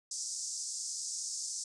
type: band-pass noise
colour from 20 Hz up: pink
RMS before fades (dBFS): -39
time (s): 0.11-1.64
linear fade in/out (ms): 5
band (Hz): 5200 to 8600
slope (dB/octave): 48
effects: resampled to 24000 Hz